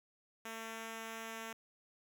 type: tone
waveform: 5% pulse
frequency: 224.9 Hz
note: A3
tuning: 38 cents sharp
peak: -32 dBFS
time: 0.45-1.53 s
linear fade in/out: 5 ms
effects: none